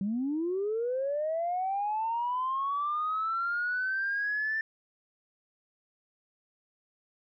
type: linear sweep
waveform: sine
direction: up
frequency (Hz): 188.2 to 1783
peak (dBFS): -27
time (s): 0.01-4.61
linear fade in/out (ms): 2
effects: tanh soft clip ceiling -23 dBFS